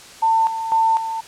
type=tone with tremolo; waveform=sine; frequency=897 Hz; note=A5; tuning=33 cents sharp; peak=-13 dBFS; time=0.22-1.21 s; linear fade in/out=10 ms; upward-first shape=square; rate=2 Hz; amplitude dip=65%; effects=white hiss -41 dBFS RMS until 1.27 s + low-pass 8000 Hz 12 dB/octave